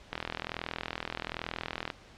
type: click train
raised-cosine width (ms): 0.3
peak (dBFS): -17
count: 74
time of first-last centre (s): 0.13-1.902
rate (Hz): 41.2
effects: pink hiss -54 dBFS RMS until 2.17 s + low-pass 5000 Hz 12 dB/octave